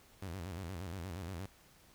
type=tone with vibrato; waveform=sawtooth; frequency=89.7 Hz; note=F2; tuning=47 cents sharp; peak=-37 dBFS; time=0.22-1.46 s; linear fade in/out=5 ms; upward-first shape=square; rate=8.5 Hz; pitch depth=130 cents each way; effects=pink hiss -63 dBFS RMS until 1.94 s